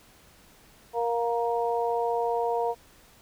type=harmonic tone; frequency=234.6 Hz; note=A#3; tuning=11 cents sharp; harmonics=2 / 3 / 4; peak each=-27 / -29 / -30 dBFS; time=0.93-2.75 s; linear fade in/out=50 ms; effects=pink hiss -56 dBFS RMS until 3.21 s